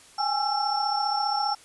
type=tone cluster; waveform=sine; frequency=803 / 838 / 1343 / 5430 Hz; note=G5 / G#5 / E6 / F8; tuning=+41 / +15 / +32 / -50 cents; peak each=-28 / -27 / -32 / -30 dBFS; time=0.18-1.55 s; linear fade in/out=10 ms; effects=white hiss -52 dBFS RMS until 1.64 s + resampled to 24000 Hz